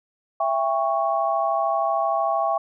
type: chord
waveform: sine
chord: C# diminished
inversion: first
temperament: just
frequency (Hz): 665.2 / 798.3 / 1108.7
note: E5 / G5 / C#6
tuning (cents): +16 / +31 / 0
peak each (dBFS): -23 / -24 / -25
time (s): 0.4-2.58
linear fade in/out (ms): 5
effects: none